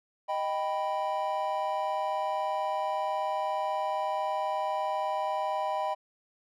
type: chord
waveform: triangle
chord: Eb augmented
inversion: none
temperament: equal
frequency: 622.3 / 784 / 987.8 Hz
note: Eb5 / G5 / B5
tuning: 0 / 0 / 0 cents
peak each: -31 / -30 / -31 dBFS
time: 0.28-5.95 s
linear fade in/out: 20 ms
effects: none